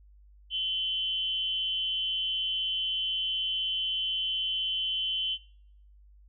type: tone with amplitude modulation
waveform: sine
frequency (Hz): 3058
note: G7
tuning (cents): -44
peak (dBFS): -25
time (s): 0.5-5.38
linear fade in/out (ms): 50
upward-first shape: sine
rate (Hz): 281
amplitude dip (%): 65
effects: noise-tail reverb RT60 0.7 s tail -22 dB re dry + added 50 Hz sine -53 dBFS peak until 6.28 s

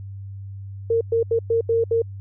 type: tone bursts at uneven times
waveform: sine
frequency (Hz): 458.5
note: A#4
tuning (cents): -29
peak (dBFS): -16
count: 6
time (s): 0.9-1.01 / 1.12-1.23 / 1.31-1.39 / 1.5-1.61 / 1.69-1.84 / 1.91-2.02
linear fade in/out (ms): 5
effects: added 98 Hz sine -32 dBFS peak until 2.2 s

